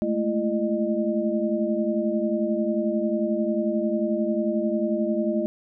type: tone cluster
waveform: sine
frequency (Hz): 212.9 / 224.1 / 338.6 / 610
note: G#3 / A3 / E4 / D#5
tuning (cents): +43 / +32 / +46 / -34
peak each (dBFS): -27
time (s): 0.02-5.46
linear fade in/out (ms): 0
effects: none